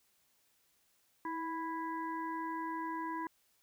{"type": "harmonic tone with a mistuned harmonic", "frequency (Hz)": 329.6, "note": "E4", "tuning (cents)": 0, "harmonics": [1, 3, 5, 6], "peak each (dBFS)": [-41, -38, -48, -52], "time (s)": [1.25, 3.27], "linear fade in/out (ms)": 2, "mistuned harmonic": 1, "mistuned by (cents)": -33, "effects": ["white hiss -73 dBFS RMS until 3.62 s"]}